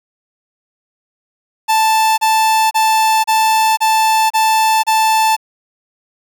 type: tone bursts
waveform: 45% pulse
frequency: 880 Hz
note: A5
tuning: in tune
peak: -10 dBFS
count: 7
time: 1.68-5.366 s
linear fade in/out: 20 ms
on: 500 ms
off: 31 ms
effects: 8-bit